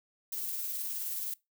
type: noise with tremolo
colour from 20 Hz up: violet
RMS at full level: -35 dBFS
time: 0.32-1.34 s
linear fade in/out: 5 ms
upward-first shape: sine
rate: 19 Hz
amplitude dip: 25%
effects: noise-tail reverb RT60 0.2 s tail -22 dB re dry